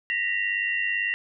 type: tone cluster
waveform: sine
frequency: 1865 / 1963 / 2760 Hz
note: A#6 / B6 / F7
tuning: 0 / -11 / -21 cents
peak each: -28 dBFS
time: 0.1-1.14 s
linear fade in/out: 0 ms
effects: none